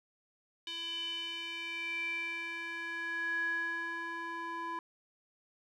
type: tone with band-pass filter sweep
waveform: square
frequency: 334.9 Hz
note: E4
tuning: 27 cents sharp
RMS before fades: -38 dBFS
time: 0.67-4.79 s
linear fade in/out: 2 ms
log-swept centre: 3300 to 1200 Hz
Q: 8.1
effects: none